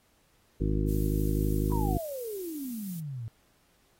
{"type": "harmonic tone", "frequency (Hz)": 51.91, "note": "G#1", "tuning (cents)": 0, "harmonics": [1, 2, 3, 4, 5, 6, 7, 9], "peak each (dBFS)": [-28, -33, -32, -39, -35, -35, -36, -42], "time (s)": [0.6, 1.98], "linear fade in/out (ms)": 10}
{"type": "noise", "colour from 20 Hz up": "violet", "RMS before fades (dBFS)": -44, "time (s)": [0.87, 3.01], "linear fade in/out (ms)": 20}
{"type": "exponential sweep", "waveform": "sine", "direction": "down", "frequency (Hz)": [987, 108.1], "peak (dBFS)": -34, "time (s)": [1.72, 3.28], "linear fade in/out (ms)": 0}
{"effects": ["pink hiss -67 dBFS RMS until 3.99 s", "AAC 48 kbps"]}